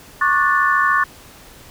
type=chord; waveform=sine; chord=D major seventh; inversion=third; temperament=just; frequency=1101.2 / 1174.7 / 1468.3 / 1762 Hz; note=C#6 / D6 / F#6 / A6; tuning=-12 / 0 / -14 / +2 cents; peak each=-17 / -21 / -20 / -18 dBFS; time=0.21-1.04 s; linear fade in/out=5 ms; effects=pink hiss -43 dBFS RMS until 1.7 s